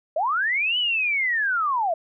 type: linear two-way sweep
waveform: sine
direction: up then down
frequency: 580 to 3017 to 628 Hz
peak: -20 dBFS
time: 0.16-1.94 s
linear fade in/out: 5 ms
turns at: 0.78 s
effects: none